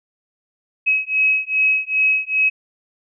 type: beating tone pair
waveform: sine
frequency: 2554 / 2556.5 Hz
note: D#7 / D#7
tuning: +45 / +46 cents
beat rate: 2.5 Hz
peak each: -18 dBFS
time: 0.86-2.5 s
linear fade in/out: 20 ms
effects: none